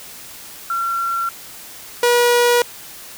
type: tone pair in turn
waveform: sine / sawtooth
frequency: 1364 / 482.2 Hz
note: F6 / B4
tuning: -41 / -41 cents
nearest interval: octave + tritone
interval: 1800 cents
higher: first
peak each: -18 / -8 dBFS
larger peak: second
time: 0.7-1.29 / 2.03-2.62 s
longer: neither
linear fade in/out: 2 ms
effects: white hiss -37 dBFS RMS until 3.17 s